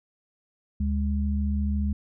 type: tone pair together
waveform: sine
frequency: 73.1 / 205.2 Hz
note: D2 / G#3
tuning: -7 / -21 cents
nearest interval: octave + tritone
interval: 1786 cents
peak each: -24 / -28 dBFS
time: 0.8-1.93 s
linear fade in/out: 5 ms
effects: none